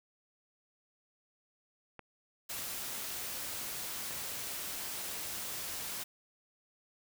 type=clicks; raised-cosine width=0.5 ms; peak=-31 dBFS; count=2; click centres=1.993 / 4.108 s
type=noise; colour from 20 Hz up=white; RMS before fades=-40 dBFS; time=2.49-6.04 s; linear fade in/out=10 ms
effects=none